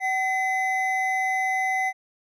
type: tone pair together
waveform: triangle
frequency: 760 / 2029 Hz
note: F#5 / B6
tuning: +46 / +46 cents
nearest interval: octave + perfect fourth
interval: 1700 cents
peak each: -23 dBFS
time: 0-1.93 s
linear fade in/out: 50 ms
effects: none